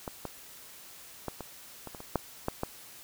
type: clicks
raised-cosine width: 1 ms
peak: -21 / -21 / -19 / -24 / -26 / -28 / -28 / -12 / -15 / -16 dBFS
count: 10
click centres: 0.078 / 0.253 / 1.283 / 1.407 / 1.873 / 1.948 / 2.004 / 2.157 / 2.484 / 2.634 s
effects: white hiss -50 dBFS RMS until 3.03 s